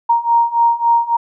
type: beating tone pair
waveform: sine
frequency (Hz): 932.3 / 935.9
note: A#5 / A#5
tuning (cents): 0 / +7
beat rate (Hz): 3.6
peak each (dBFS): -15 / -13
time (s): 0.09-1.17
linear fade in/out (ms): 10
effects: none